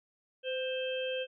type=harmonic tone with a mistuned harmonic; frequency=525 Hz; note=C5; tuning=6 cents sharp; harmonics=1 / 3 / 5 / 6; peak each=-33 / -44 / -41 / -41 dBFS; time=0.43-1.27 s; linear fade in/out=50 ms; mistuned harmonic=1; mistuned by=-32 cents; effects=none